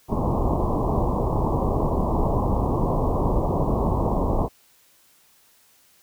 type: low-pass noise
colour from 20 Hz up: pink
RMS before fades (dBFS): -22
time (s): 0.08-4.49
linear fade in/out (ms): 50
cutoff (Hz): 1100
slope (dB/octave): 96
effects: white hiss -58 dBFS RMS until 6.02 s